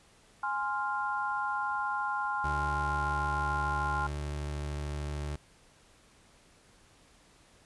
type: chord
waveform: sine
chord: F minor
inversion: first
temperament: equal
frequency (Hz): 830.6 / 1046.5 / 1396.9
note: Ab5 / C6 / F6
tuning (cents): 0 / 0 / 0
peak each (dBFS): -34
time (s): 0.43-4.07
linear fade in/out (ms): 5
type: tone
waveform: 30% pulse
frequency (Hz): 73.42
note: D2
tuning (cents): 0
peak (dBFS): -31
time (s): 2.44-5.36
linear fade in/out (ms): 5
effects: pink hiss -61 dBFS RMS until 7.65 s + resampled to 24000 Hz